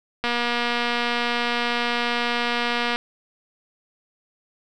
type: click train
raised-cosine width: 0.3 ms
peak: -8 dBFS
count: 651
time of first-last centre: 0.24-2.96 s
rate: 239 Hz
effects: none